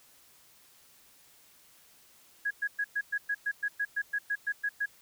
sine tone bursts, 1661.2 Hz, G#6, in tune, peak -27 dBFS, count 15, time 2.45-4.86 s, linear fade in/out 10 ms, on 58 ms, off 110 ms, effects white hiss -60 dBFS RMS until 5.01 s

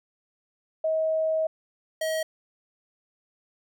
sine / square tone pair in turn, 636 / 636 Hz, D#5 / D#5, +38 / +38 cents, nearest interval unison, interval 0 cents, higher neither, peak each -22 / -26 dBFS, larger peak first, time 0.84-1.47 / 2.01-2.23 s, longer first, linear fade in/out 5 ms, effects none

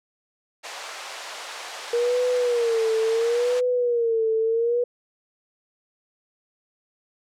pink high-pass noise, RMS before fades -35 dBFS, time 0.63-3.61 s, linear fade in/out 20 ms, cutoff 570 Hz, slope 24 dB/octave
sine tone with vibrato, 470 Hz, A#4, 14 cents sharp, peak -19 dBFS, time 1.93-4.84 s, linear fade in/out 5 ms, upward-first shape sine, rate 0.73 Hz, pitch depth 100 cents each way
effects low-pass 7000 Hz 12 dB/octave

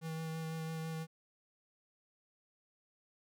square tone with vibrato, 161 Hz, E3, 41 cents flat, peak -39 dBFS, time 0.01-1.07 s, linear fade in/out 50 ms, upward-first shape sine, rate 6 Hz, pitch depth 13 cents each way, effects none

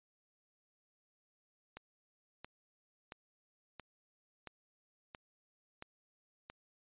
click train, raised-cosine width 0.3 ms, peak -30 dBFS, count 8, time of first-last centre 1.77-6.5 s, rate 1.48 Hz, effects resampled to 8000 Hz

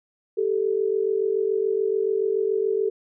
sine tone pair together, 392 / 439 Hz, G4 / A4, 0 / -4 cents, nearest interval major second, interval 196 cents, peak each -23 / -23 dBFS, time 0.37-2.9 s, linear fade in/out 10 ms, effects none

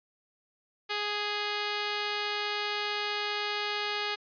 5% pulse tone, 415.3 Hz, G#4, in tune, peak -18 dBFS, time 0.89-4.16 s, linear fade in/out 20 ms, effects resampled to 11025 Hz

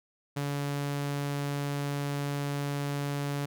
sawtooth tone, 142.7 Hz, D3, 49 cents flat, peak -26 dBFS, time 0.36-3.46 s, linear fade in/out 10 ms, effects none

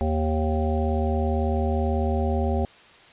harmonic tone, 78.1 Hz, D#2, 7 cents sharp, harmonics 1 / 3 / 5 / 7 / 9 / 10, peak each -23 / -28 / -30 / -31 / -33 / -33 dBFS, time 0.01-2.65 s, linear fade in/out 0 ms, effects white hiss -50 dBFS RMS until 3.12 s + resampled to 8000 Hz

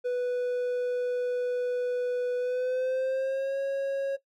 triangle tone with pitch glide, 493.9 to 548 Hz, B4 to C#5, 0 to -20 cents, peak -24 dBFS, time 0.04-4.17 s, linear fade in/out 20 ms, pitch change +180 cents, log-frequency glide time 2.38-3.59 s, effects noise-tail reverb RT60 0.1 s tail -17 dB re dry

